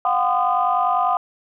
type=tone cluster; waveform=sine; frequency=718 / 768 / 1023 / 1227 Hz; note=F5 / G5 / C6 / D#6; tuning=+48 / -36 / -39 / -25 cents; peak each=-20 / -22 / -23 / -21 dBFS; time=0.05-1.17 s; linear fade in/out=2 ms; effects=tanh soft clip ceiling -7 dBFS